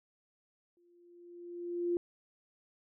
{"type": "tone with exponential growth", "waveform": "sine", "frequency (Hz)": 348.1, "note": "F4", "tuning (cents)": -6, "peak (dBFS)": -27, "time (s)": [0.77, 1.97], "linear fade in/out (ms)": 1, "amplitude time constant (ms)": 260, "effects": []}